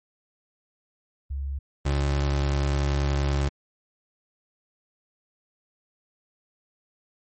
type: tone pair in turn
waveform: sine / 30% pulse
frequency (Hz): 69 / 70.29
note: C#2 / C#2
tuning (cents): -7 / +25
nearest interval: unison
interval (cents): 32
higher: second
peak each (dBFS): -27 / -19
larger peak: second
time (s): 1.3-1.59 / 1.85-3.49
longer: second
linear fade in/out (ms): 10
effects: MP3 32 kbps